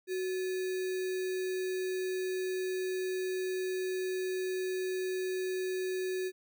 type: tone with sample-and-hold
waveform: sine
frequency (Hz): 371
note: F#4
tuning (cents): +5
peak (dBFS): -31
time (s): 0.07-6.32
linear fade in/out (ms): 50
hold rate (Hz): 2100
effects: none